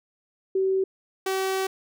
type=tone pair in turn; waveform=sine / sawtooth; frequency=382 / 382 Hz; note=G4 / G4; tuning=-45 / -45 cents; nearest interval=unison; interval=0 cents; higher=neither; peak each=-20 / -20 dBFS; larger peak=neither; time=0.55-0.84 / 1.26-1.67 s; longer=second; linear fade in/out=5 ms; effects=none